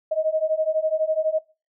sine beating tone pair, 622.3 / 634.3 Hz, D#5 / D#5, 0 / +33 cents, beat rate 12 Hz, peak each -23 dBFS, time 0.11-1.39 s, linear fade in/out 10 ms, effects noise-tail reverb RT60 0.3 s tail -19 dB re dry

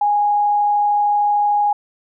sine tone with frequency modulation, 826 Hz, G#5, 10 cents flat, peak -13 dBFS, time 0.01-1.73 s, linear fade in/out 5 ms, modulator 33.2 Hz, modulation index 0.24, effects none

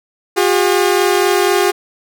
sawtooth tone pair together, 359.7 / 403.8 Hz, F#4 / G#4, -49 / -49 cents, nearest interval major second, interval 200 cents, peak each -10 dBFS, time 0.36-1.72 s, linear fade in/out 20 ms, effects none

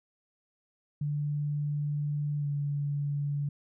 sine tone with pitch glide, 146.83 to 143.89 Hz, D3 to D3, 0 to -35 cents, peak -28 dBFS, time 1.01-3.49 s, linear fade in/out 5 ms, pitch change -35 cents, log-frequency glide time 2.39-2.46 s, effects none

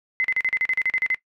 sine tone bursts, 2048 Hz, C7, 38 cents flat, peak -18 dBFS, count 12, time 0.2-1.145 s, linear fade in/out 0 ms, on 43 ms, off 39 ms, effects noise-tail reverb RT60 0.1 s tail -19 dB re dry

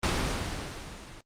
pink noise with level ramp, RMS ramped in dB -25 to -46 dBFS, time 0.03-1.21 s, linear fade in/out 5 ms, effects low-pass 7000 Hz 12 dB/octave + Opus 32 kbps

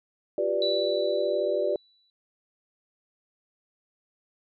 sine chord, G dominant seventh, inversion third, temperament equal with one note detuned, 353.5 / 392 / 493.9 / 587.3 Hz, F4 / G4 / B4 / D5, +21 / 0 / 0 / 0 cents, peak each -32 / -29 / -31 / -26 dBFS, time 0.38-1.76 s, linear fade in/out 2 ms
sine tone with exponential decay, 3951 Hz, B7, in tune, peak -26 dBFS, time 0.62-2.1 s, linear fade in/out 1 ms, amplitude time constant 320 ms
effects none

